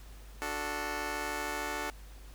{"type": "chord", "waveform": "10% pulse", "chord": "D major", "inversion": "none", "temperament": "just", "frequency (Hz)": [293.7, 367.1, 440.5], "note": ["D4", "F#4", "A4"], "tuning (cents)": [0, -14, 2], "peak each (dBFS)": [-31, -32, -31], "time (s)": [0.42, 1.9], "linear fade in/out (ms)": 0, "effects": ["added 50 Hz sine -47 dBFS peak until 2.34 s", "pink hiss -57 dBFS RMS until 2.34 s"]}